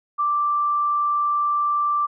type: tone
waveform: sine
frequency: 1174.7 Hz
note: D6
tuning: in tune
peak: -18 dBFS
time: 0.18-2.07 s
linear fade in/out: 20 ms
effects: none